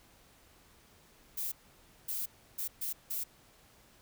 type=noise bursts at uneven times; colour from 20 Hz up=violet; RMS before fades=-36 dBFS; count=5; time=1.37-1.52 / 2.08-2.26 / 2.58-2.68 / 2.81-2.93 / 3.1-3.24 s; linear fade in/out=10 ms; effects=pink hiss -62 dBFS RMS until 4.01 s